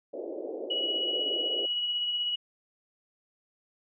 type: band-pass noise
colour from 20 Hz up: pink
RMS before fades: -37 dBFS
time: 0.13-1.66 s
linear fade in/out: 10 ms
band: 320 to 610 Hz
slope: 48 dB/octave
type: tone with tremolo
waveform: sine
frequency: 2920 Hz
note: F#7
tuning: 24 cents flat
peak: -26 dBFS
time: 0.7-2.36 s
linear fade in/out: 10 ms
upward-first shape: sine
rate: 16 Hz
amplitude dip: 30%
effects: none